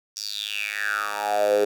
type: tone with high-pass filter sweep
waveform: 10% pulse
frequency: 103.83 Hz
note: G#2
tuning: in tune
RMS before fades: -25 dBFS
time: 0.16-1.65 s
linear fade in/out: 10 ms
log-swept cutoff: 5500 to 420 Hz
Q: 7.4
effects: none